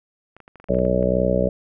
clicks, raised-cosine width 0.5 ms, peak -29 dBFS, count 11, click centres 0.366 / 0.403 / 0.479 / 0.557 / 0.6 / 0.642 / 0.686 / 0.746 / 0.789 / 0.852 / 1.028 s
harmonic tone, 62.6 Hz, B1, 24 cents sharp, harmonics 1 / 2 / 3 / 4 / 5 / 6 / 7 / 8 / 9 / 10, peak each -27 / -29 / -23 / -30 / -31 / -32 / -25 / -28 / -21 / -27 dBFS, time 0.69-1.49 s, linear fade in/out 5 ms
effects none

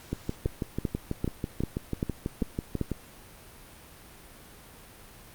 two click trains, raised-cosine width 3 ms, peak -16 / -14 dBFS, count 18 / 7, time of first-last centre 0.13-2.917 / 0.46-2.813 s, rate 6.1 / 2.55 Hz, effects pink hiss -50 dBFS RMS until 5.34 s + Opus 48 kbps

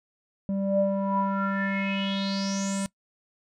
square tone with low-pass filter sweep, 196 Hz, G3, in tune, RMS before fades -27 dBFS, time 0.49-2.86 s, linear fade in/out 0 ms, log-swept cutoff 400 to 8900 Hz, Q 7.5, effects noise-tail reverb RT60 0.1 s tail -21 dB re dry

